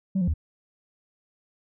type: tone with pitch steps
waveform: sine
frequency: 191 / 175.7 / 79 Hz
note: G3 / F3 / D#2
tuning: -45 / +11 / +27 cents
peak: -19 dBFS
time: 0.15-0.339 s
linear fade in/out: 10 ms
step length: 63 ms
effects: tanh soft clip ceiling -19 dBFS